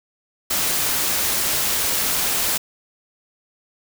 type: noise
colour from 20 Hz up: white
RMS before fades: -21 dBFS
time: 0.5-2.58 s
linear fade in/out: 10 ms
effects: none